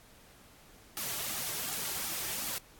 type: noise with flanger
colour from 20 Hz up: white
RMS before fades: -36 dBFS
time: 0.97-2.58 s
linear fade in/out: 0 ms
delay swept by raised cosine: 1.9 to 4.1 ms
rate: 2.7 Hz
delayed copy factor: -0.75
effects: pink hiss -58 dBFS RMS until 2.79 s + AAC 64 kbps